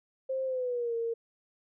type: tone with pitch glide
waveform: sine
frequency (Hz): 527 to 461.4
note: C5 to A#4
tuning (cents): +12 to -18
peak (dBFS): -29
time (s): 0.29-1.14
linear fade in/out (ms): 10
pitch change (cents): -230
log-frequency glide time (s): 0.45-0.95
effects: none